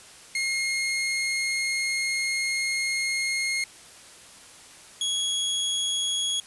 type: tone pair in turn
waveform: sawtooth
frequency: 2145 / 3331 Hz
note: C7 / G#7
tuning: +42 / +4 cents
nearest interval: minor sixth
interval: 762 cents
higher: second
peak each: -21 dBFS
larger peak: neither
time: 0.35-3.64 / 5.01-6.4 s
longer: first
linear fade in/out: 2 ms
effects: white hiss -48 dBFS RMS until 6.46 s + resampled to 24000 Hz